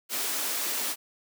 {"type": "high-pass noise", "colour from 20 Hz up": "white", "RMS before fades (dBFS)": -30, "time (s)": [0.09, 0.96], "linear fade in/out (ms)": 50, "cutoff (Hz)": 210, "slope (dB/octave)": 96, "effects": []}